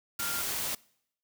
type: tone in noise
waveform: sine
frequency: 1396.9 Hz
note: F6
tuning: in tune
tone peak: -37 dBFS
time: 0.19-0.42 s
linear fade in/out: 5 ms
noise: white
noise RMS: -33 dBFS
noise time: 0.19-0.75 s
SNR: -7 dB
effects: noise-tail reverb RT60 0.7 s tail -24 dB re dry